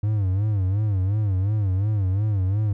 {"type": "tone with vibrato", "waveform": "triangle", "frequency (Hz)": 100, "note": "G2", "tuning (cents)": 35, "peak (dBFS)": -17, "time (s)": [0.03, 2.73], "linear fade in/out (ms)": 5, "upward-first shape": "sine", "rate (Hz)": 2.8, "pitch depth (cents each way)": 140, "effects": []}